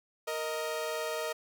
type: tone pair together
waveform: sawtooth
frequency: 465 / 625.6 Hz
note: A#4 / D#5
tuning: -4 / +9 cents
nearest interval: perfect fourth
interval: 513 cents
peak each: -32 / -31 dBFS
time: 0.27-1.33 s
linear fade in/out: 10 ms
effects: none